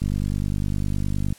click train, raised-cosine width 5 ms, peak -13 dBFS, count 66, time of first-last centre 0.02-1.325 s, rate 49.8 Hz, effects white hiss -50 dBFS RMS until 1.38 s + low-pass 11000 Hz 12 dB/octave

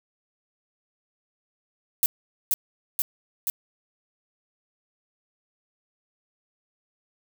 violet noise with echo, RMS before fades -20 dBFS, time 2.03-2.06 s, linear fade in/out 0 ms, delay 480 ms, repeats 3, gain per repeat -2 dB, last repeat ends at 3.5 s, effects none

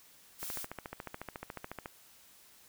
blue noise, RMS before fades -41 dBFS, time 0.38-0.67 s, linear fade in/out 50 ms
click train, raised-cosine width 0.5 ms, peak -25 dBFS, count 21, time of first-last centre 0.43-1.859 s, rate 14 Hz
effects white hiss -60 dBFS RMS until 2.68 s

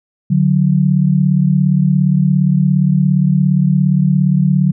sine tone pair together, 146.83 / 184.11 Hz, D3 / F#3, 0 / -8 cents, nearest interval major third, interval 392 cents, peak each -12 dBFS, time 0.3-4.72 s, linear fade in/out 10 ms, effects none

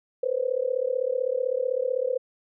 sine tone with amplitude modulation, 510 Hz, C5, 44 cents flat, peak -19 dBFS, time 0.23-2.18 s, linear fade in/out 5 ms, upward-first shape sine, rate 35.8 Hz, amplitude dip 95%, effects none

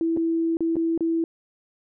sine tone with dropouts, 329.6 Hz, E4, in tune, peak -20 dBFS, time 0.01-1.24 s, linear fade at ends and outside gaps 1 ms, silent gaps 0.166-0.172 / 0.57-0.606 / 0.757-0.766 / 0.977-1.007 s, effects none

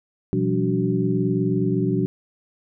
sine tone cluster, 123.3 / 172.1 / 191.4 / 289.5 / 375 Hz, B2 / F3 / G3 / D4 / F#4, -2 / -25 / -41 / -25 / +23 cents, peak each -25 dBFS, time 0.33-2.06 s, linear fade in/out 0 ms, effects none

